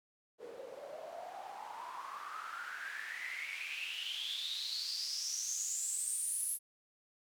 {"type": "noise with band-pass filter sweep", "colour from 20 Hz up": "white", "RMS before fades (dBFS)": -41, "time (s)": [0.38, 6.59], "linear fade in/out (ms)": 50, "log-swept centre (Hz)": [450, 11000], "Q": 9.7, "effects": []}